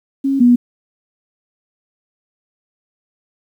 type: tone pair in turn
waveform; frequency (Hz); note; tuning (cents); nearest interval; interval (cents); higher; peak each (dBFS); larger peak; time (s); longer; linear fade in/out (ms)
sine; 273 / 243.2; C#4 / B3; -26 / -26; major second; 200; first; -13 / -6; second; 0.24-0.4 / 0.4-0.56; neither; 10
effects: 8-bit